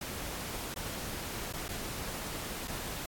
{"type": "noise with dropouts", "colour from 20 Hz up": "pink", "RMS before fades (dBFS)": -39, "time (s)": [0.01, 3.06], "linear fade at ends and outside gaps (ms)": 5, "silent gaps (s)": [[0.743, 0.76], [1.527, 1.535], [1.683, 1.688], [2.674, 2.678]], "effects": ["AAC 64 kbps"]}